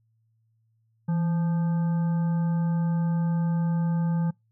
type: harmonic tone with a mistuned harmonic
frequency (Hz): 173.8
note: F3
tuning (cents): -8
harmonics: 1 / 3 / 5 / 7 / 9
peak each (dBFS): -22 / -43 / -40 / -50 / -50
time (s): 1.08-4.31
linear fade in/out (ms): 10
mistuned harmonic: 1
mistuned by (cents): -75
effects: noise-tail reverb RT60 0.2 s tail -26 dB re dry + added 112 Hz sine -65 dBFS peak until 4.51 s